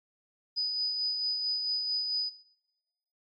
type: tone with tremolo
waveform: sine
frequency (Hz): 4978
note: D#8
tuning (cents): 0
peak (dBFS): -26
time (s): 0.56-2.3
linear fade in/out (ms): 20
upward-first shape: sine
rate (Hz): 4.5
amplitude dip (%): 40
effects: noise-tail reverb RT60 1.0 s tail -19 dB re dry + MP3 32 kbps